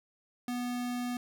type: tone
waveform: square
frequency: 245.2 Hz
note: B3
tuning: 12 cents flat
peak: -33 dBFS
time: 0.48-1.17 s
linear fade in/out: 2 ms
effects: none